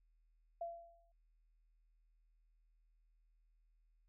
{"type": "tone with exponential decay", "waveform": "sine", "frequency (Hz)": 680, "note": "F5", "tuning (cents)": -46, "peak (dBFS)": -38, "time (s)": [0.61, 1.12], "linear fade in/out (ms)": 5, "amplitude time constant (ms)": 110, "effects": ["added 40 Hz sine -70 dBFS peak until 4.08 s"]}